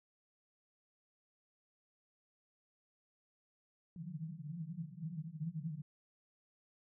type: band-pass noise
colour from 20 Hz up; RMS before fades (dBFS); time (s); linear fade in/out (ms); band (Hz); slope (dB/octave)
white; -44; 3.96-5.82; 2; 150 to 170; 96
effects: none